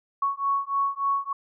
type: beating tone pair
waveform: sine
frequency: 1108.7 / 1112.1 Hz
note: C#6 / C#6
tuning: 0 / +5 cents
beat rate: 3.4 Hz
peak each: -26 dBFS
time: 0.22-1.33 s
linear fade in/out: 5 ms
effects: none